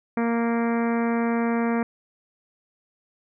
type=harmonic tone; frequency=232.6 Hz; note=A#3; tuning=4 cents flat; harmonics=1 / 2 / 3 / 4 / 5 / 6 / 7 / 8 / 9 / 10; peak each=-22 / -28 / -32 / -34 / -36 / -38 / -39 / -40 / -41 / -42 dBFS; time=0.17-1.83 s; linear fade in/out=2 ms; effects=none